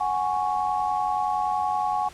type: chord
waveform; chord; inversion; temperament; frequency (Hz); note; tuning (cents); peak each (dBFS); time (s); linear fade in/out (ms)
sine; F# suspended second; none; equal; 740 / 830.6 / 1108.7; F#5 / G#5 / C#6; 0 / 0 / 0; -27 / -25 / -29; 0-2.09; 10
effects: pink hiss -47 dBFS RMS until 2.13 s + low-pass 9000 Hz 12 dB/octave